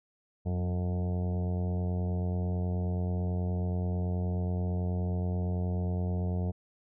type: harmonic tone with a mistuned harmonic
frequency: 89.3 Hz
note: F2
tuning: 39 cents sharp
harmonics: 1 / 2 / 3 / 4 / 5 / 6 / 7 / 8 / 9 / 10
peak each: -29 / -34 / -48 / -45 / -43 / -53 / -46 / -48 / -56 / -58 dBFS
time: 0.45-6.52 s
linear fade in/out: 20 ms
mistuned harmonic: 2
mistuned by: +26 cents
effects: none